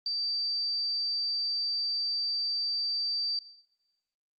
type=tone; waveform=sine; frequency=4653 Hz; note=D8; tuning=17 cents flat; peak=-28 dBFS; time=0.06-3.39 s; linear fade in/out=2 ms; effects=noise-tail reverb RT60 0.9 s tail -17 dB re dry + Opus 32 kbps